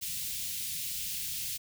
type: band-stop noise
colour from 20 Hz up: white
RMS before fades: -36 dBFS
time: 0.01-1.58 s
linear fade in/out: 20 ms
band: 180 to 2500 Hz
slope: 24 dB/octave
effects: none